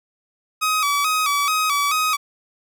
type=tone with vibrato; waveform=sawtooth; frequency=1201 Hz; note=D6; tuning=38 cents sharp; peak=-14 dBFS; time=0.61-2.17 s; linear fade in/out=20 ms; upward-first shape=square; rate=2.3 Hz; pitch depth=83 cents each way; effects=none